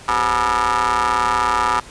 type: ring-modulated tone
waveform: 25% pulse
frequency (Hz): 116.54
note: A#2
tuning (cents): 0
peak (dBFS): -9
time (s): 0.08-1.8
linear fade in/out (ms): 5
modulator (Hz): 1090
effects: pink hiss -40 dBFS RMS until 1.9 s + resampled to 22050 Hz